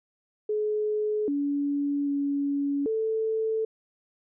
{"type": "tone with pitch steps", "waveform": "sine", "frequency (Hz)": [424.6, 285.2, 282.6, 441.8], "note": ["G#4", "C#4", "C#4", "A4"], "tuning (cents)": [38, 49, 34, 7], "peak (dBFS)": -24, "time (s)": [0.49, 3.65], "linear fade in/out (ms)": 5, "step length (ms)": 790, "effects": []}